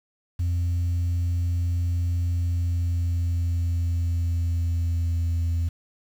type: tone with pitch glide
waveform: sine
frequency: 87 to 84.13 Hz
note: F2 to E2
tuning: -6 to +36 cents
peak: -19 dBFS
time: 0.39-5.69 s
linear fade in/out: 10 ms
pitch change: -58 cents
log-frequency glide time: 2.25-5.49 s
effects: tanh soft clip ceiling -20 dBFS + 8-bit